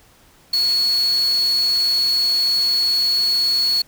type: tone in noise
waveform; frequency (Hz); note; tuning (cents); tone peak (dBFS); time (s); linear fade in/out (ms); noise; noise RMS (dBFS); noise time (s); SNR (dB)
sine; 4373; C#8; -24; -15; 0.53-3.82; 5; white; -33; 0.53-3.82; +15
effects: pink hiss -52 dBFS RMS until 3.87 s